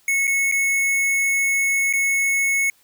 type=tone with dropouts; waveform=square; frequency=2197 Hz; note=C#7; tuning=16 cents flat; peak=-18 dBFS; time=0.08-2.7 s; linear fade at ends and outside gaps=2 ms; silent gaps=0.271-0.276 / 0.515-0.522 / 1.928-1.935 s; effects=white hiss -58 dBFS RMS until 2.83 s